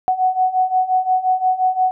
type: beating tone pair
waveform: sine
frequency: 740 / 745.7 Hz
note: F#5 / F#5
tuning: 0 / +13 cents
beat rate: 5.7 Hz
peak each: -19 / -16 dBFS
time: 0.08-1.91 s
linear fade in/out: 0 ms
effects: none